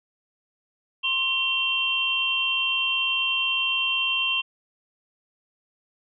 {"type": "tone cluster", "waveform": "sine", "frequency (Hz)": [1054, 2734, 3145], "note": ["C6", "F7", "G7"], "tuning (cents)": [12, -37, 5], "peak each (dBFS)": [-33, -24, -25], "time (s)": [1.03, 4.42], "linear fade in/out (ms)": 20, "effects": []}